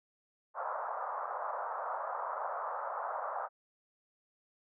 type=band-pass noise; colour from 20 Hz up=white; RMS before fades=-38 dBFS; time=0.54-3.49 s; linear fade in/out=50 ms; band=550 to 1300 Hz; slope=48 dB/octave; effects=none